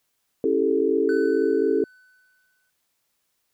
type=chord; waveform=sine; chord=A dominant seventh; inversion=first; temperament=just; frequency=275 / 330 / 396 / 440 Hz; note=C#4 / E4 / G4 / A4; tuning=-14 / +2 / +18 / 0 cents; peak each=-26 / -25 / -23 / -22 dBFS; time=0.44-1.84 s; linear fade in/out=2 ms
type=tone with exponential decay; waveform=triangle; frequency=1504 Hz; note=F#6; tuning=28 cents sharp; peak=-28 dBFS; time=1.09-2.7 s; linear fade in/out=1 ms; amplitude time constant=350 ms
effects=white hiss -73 dBFS RMS until 3.53 s